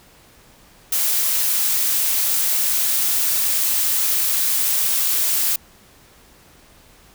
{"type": "noise", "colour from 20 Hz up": "blue", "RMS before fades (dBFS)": -19, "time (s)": [0.92, 5.56], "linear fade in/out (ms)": 5, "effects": ["pink hiss -50 dBFS RMS until 7.14 s"]}